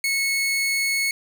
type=tone; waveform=sawtooth; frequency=2195 Hz; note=C#7; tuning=18 cents flat; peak=-17 dBFS; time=0.04-1.11 s; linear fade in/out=2 ms; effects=9-bit